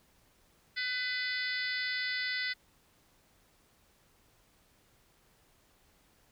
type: harmonic tone with a mistuned harmonic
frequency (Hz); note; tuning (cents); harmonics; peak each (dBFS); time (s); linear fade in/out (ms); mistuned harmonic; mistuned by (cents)
501; B4; +25; 3 / 4 / 5 / 6 / 7 / 8 / 9 / 10; -39 / -34 / -48 / -49 / -42 / -43 / -42 / -44; 0.76-2.54; 20; 8; +25
effects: pink hiss -67 dBFS RMS until 6.31 s